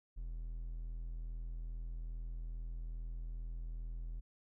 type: tone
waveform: triangle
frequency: 41.2 Hz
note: E1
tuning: in tune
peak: -38 dBFS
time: 0.16-4.21 s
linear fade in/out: 20 ms
effects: none